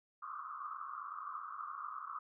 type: band-pass noise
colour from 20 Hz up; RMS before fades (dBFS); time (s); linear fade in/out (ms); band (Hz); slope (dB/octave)
white; -45; 0.22-2.19; 5; 1100 to 1300; 96
effects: none